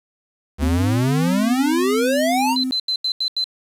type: exponential sweep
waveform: square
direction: up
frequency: 69.3 to 987.8 Hz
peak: -18 dBFS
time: 0.58-2.57 s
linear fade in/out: 50 ms
type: tone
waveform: sine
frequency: 258 Hz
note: C4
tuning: 24 cents flat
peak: -20 dBFS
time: 0.62-2.71 s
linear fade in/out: 0 ms
type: tone bursts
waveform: sine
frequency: 4060 Hz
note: B7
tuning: 47 cents sharp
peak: -18 dBFS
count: 6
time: 2.56-3.442 s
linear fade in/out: 2 ms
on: 77 ms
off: 84 ms
effects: resampled to 32000 Hz + 7-bit